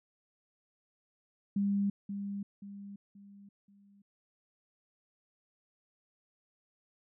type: tone with echo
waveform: sine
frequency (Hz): 200.3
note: G3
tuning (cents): +38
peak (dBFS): -27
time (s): 1.56-1.9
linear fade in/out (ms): 5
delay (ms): 530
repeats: 4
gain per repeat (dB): -8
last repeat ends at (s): 4.02
effects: none